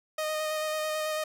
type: tone with vibrato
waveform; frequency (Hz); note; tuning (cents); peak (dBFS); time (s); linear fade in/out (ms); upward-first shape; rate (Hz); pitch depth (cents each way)
sawtooth; 619; D#5; -9; -25; 0.18-1.24; 5; square; 9.1; 11
effects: none